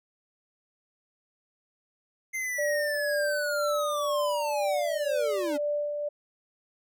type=linear sweep; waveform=square; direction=down; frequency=2094 to 273.8 Hz; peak=-30 dBFS; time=2.33-5.58 s; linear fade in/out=20 ms
type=tone with tremolo; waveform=sine; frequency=588 Hz; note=D5; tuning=2 cents sharp; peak=-25 dBFS; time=2.58-6.09 s; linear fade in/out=10 ms; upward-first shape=sine; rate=2 Hz; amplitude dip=40%
effects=none